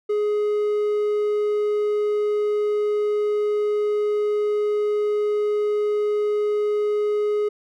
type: tone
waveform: triangle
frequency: 418.3 Hz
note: G#4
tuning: 12 cents sharp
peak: -17 dBFS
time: 0.09-7.49 s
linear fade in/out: 10 ms
effects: none